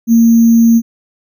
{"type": "tone with sample-and-hold", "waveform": "sine", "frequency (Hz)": 230, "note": "A#3", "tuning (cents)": -23, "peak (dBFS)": -4, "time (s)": [0.07, 0.82], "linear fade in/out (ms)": 50, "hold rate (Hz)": 6300, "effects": []}